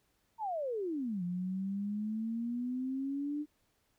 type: exponential two-way sweep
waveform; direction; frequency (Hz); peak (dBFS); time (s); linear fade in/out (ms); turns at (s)
sine; down then up; 932.3 to 174.61 to 300.7; -33; 0.38-3.46; 50; 1.23
effects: pink hiss -75 dBFS RMS until 3.98 s